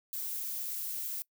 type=noise; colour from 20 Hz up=violet; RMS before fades=-37 dBFS; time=0.13-1.22 s; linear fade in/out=0 ms; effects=noise-tail reverb RT60 0.1 s tail -23 dB re dry